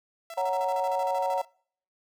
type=tone with tremolo; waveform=sawtooth; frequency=668 Hz; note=E5; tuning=23 cents sharp; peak=-34 dBFS; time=0.3-1.45 s; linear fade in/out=2 ms; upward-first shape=square; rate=13 Hz; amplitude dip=75%
type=chord; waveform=sine; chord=F# major; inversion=second; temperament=equal; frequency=554.4 / 740 / 932.3 Hz; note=C#5 / F#5 / A#5; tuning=0 / 0 / 0 cents; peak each=-29 dBFS; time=0.37-1.42 s; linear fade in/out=10 ms
effects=noise-tail reverb RT60 0.6 s tail -26 dB re dry